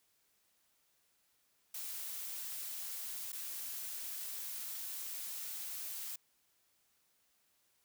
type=noise with dropouts; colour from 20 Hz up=blue; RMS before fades=-43 dBFS; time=1.74-6.16 s; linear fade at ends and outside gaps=5 ms; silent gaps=3.321-3.328 s; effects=white hiss -75 dBFS RMS until 7.84 s